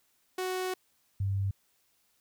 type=tone pair in turn; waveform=sawtooth / sine; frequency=370.3 / 98.08 Hz; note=F#4 / G2; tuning=+1 / +1 cents; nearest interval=octave + major seventh; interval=2300 cents; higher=first; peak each=-27 dBFS; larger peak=neither; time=0.38-0.74 / 1.2-1.51 s; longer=first; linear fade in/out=5 ms; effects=white hiss -71 dBFS RMS until 2.2 s